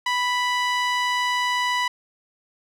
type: tone with band-pass filter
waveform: sawtooth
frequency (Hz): 987.8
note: B5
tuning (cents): 0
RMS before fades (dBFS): -23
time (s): 0.06-1.88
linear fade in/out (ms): 5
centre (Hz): 2100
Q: 0.77
effects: none